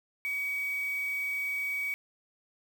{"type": "tone with quantisation", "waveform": "sine", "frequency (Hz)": 2264, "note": "C#7", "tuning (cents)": 36, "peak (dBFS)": -30, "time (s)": [0.25, 1.94], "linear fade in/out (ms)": 0, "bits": 7, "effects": []}